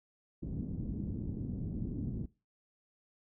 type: low-pass noise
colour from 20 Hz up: white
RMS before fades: -38 dBFS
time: 0.42-2.26 s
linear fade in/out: 10 ms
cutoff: 250 Hz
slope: 24 dB/octave
effects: noise-tail reverb RT60 0.3 s tail -21 dB re dry